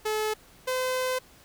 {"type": "tone pair in turn", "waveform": "sawtooth", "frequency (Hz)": [430.5, 512], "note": ["A4", "C5"], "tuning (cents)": [-38, -38], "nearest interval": "minor third", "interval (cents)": 300, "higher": "second", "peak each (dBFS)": -22, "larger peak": "neither", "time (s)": [[0.05, 0.34], [0.67, 1.19]], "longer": "second", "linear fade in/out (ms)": 10, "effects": ["pink hiss -55 dBFS RMS until 1.44 s"]}